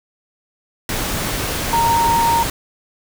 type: tone in noise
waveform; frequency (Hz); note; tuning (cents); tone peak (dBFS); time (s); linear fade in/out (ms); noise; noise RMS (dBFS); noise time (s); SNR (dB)
sine; 927; A#5; -10; -13; 1.73-2.43; 2; pink; -22; 0.89-2.5; +6
effects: none